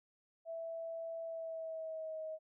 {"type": "tone with pitch glide", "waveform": "sine", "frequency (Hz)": [659.3, 631.7], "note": ["E5", "D#5"], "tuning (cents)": [0, 26], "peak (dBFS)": -40, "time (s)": [0.45, 2.39], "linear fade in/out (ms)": 50, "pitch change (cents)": -74, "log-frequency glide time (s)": [1.24, 2.21], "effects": []}